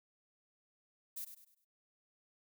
violet noise with echo, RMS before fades -43 dBFS, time 1.16-1.25 s, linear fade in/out 10 ms, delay 100 ms, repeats 4, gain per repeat -9 dB, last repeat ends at 1.65 s, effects noise-tail reverb RT60 0.1 s tail -20 dB re dry

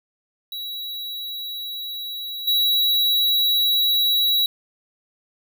square tone with level steps, 3897 Hz, B7, 24 cents flat, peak -29 / -17 dBFS, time 0.52-4.46 s, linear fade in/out 2 ms, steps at 2.47 s, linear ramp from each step 10 ms, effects none

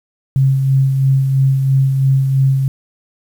sine tone with tremolo, 134.7 Hz, C#3, 49 cents flat, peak -8 dBFS, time 0.36-2.68 s, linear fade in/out 0 ms, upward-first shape sine, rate 3 Hz, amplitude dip 40%, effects 7-bit

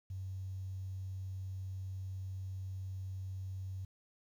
sine tone, 94.7 Hz, F#2, 41 cents sharp, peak -39 dBFS, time 0.1-3.85 s, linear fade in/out 5 ms, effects 11-bit

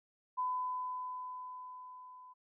sine tone with level ramp, 1006 Hz, B5, 32 cents sharp, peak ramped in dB -31 to -52 dBFS, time 0.37-2.34 s, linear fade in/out 20 ms, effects none

